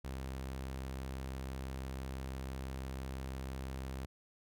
sawtooth tone, 66 Hz, C2, 16 cents sharp, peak -36 dBFS, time 0.04-4.06 s, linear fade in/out 10 ms, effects none

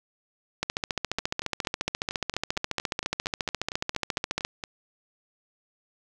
two click trains, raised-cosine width 0.2 ms, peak -9 / -16 dBFS, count 56 / 16, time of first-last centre 0.63-4.449 / 1.19-4.638 s, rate 14.4 / 4.35 Hz, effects none

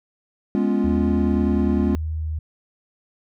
triangle chord, C# dominant seventh, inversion second, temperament equal, 207.7 / 246.9 / 277.2 / 349.2 Hz, G#3 / B3 / C#4 / E#4, 0 / 0 / 0 / 0 cents, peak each -19 / -22 / -22 / -24 dBFS, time 0.55-1.95 s, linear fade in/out 0 ms
sine tone with vibrato, 77.8 Hz, D#2, in tune, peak -23 dBFS, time 0.84-2.39 s, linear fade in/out 5 ms, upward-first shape triangle, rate 0.98 Hz, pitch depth 26 cents each way
effects none

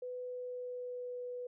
sine tone with pitch glide, 498.7 to 493.3 Hz, B4 to B4, +17 to -2 cents, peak -39 dBFS, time 0.02-1.47 s, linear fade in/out 5 ms, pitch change -19 cents, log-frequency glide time 0.19-1.21 s, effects none

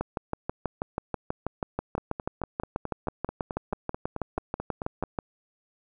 two click trains, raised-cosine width 1 ms, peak -14 / -18 dBFS, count 33 / 15, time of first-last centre 0.01-5.188 / 1.98-5.037 s, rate 6.18 / 4.58 Hz, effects none

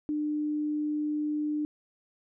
sine tone, 300 Hz, D4, 37 cents sharp, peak -27 dBFS, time 0.09-1.65 s, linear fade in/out 0 ms, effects none

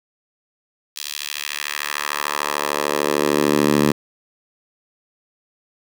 10% pulse tone with high-pass filter sweep, 73.42 Hz, D2, in tune, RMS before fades -21 dBFS, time 0.96-3.92 s, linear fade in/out 5 ms, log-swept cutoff 4100 to 190 Hz, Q 1.2, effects none

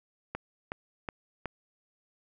click train, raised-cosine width 0.5 ms, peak -19 dBFS, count 4, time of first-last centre 0.35-1.457 s, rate 2.71 Hz, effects none

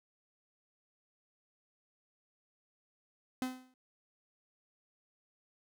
45% pulse tone with exponential decay, 256 Hz, C4, 38 cents flat, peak -31 dBFS, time 3.42-3.74 s, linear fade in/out 1 ms, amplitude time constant 68 ms, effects none

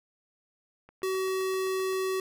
click train, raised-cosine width 0.5 ms, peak -36 dBFS, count 9, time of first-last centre 0.89-1.93 s, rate 7.69 Hz
square tone, 378.3 Hz, F#4, 38 cents sharp, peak -28 dBFS, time 1.03-2.2 s, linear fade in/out 2 ms
effects none

